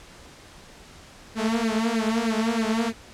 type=tone with flanger; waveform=sawtooth; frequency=225 Hz; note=A3; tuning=39 cents sharp; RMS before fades=-24 dBFS; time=1.35-2.93 s; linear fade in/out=50 ms; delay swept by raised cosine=0.43 to 5.53 ms; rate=3.2 Hz; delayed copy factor=+1; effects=pink hiss -47 dBFS RMS until 3.13 s + low-pass 8000 Hz 12 dB/octave